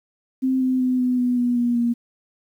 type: tone with pitch steps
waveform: sine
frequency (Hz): 261.1 / 257.5 / 254 / 250.5 / 247 / 243.6 / 240.3 / 237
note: C4 / C4 / B3 / B3 / B3 / B3 / B3 / A#3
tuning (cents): -3 / -28 / +49 / +25 / 0 / -24 / -47 / +29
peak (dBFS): -17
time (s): 0.42-1.94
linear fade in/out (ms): 20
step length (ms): 190
effects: 9-bit